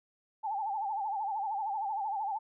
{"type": "tone with vibrato", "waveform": "sine", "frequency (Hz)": 830.6, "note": "G#5", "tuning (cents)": 0, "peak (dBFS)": -31, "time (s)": [0.43, 2.39], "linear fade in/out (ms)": 20, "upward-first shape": "sine", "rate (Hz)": 13, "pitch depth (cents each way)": 120, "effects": []}